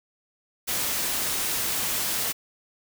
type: noise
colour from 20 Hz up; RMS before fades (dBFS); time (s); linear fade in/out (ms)
white; -27; 0.67-2.33; 20
effects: none